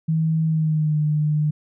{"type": "tone with pitch glide", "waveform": "sine", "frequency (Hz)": [160, 151.19], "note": ["D#3", "D#3"], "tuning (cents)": [49, -49], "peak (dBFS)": -17, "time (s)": [0.08, 1.51], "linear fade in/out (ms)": 10, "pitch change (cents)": -98, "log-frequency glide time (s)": [0.46, 0.99], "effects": []}